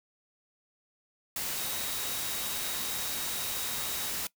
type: tone in noise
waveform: sine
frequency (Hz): 3798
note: A#7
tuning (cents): +32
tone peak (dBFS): -43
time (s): 1.57-4.09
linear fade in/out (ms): 2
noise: white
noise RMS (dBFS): -34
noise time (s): 1.36-4.27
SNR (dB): -12
effects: noise-tail reverb RT60 0.1 s tail -20 dB re dry